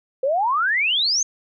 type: exponential sweep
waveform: sine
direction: up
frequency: 507 to 6570 Hz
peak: -17 dBFS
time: 0.23-1.23 s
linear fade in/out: 5 ms
effects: none